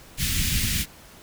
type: band-stop noise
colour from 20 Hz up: pink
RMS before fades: -24 dBFS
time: 0.17-0.86 s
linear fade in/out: 50 ms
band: 220 to 2000 Hz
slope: 24 dB/octave
effects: pink hiss -48 dBFS RMS until 1.22 s